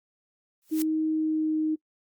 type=noise with exponential growth; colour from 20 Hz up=blue; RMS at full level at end=-31 dBFS; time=0.62-0.82 s; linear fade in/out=0 ms; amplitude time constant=42 ms
type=tone with pitch glide; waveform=sine; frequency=314.2 to 311.7 Hz; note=D#4 to D#4; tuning=+17 to +3 cents; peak=-23 dBFS; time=0.71-1.76 s; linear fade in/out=20 ms; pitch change=-14 cents; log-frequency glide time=1.08-1.56 s
effects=noise-tail reverb RT60 0.1 s tail -25 dB re dry + Opus 48 kbps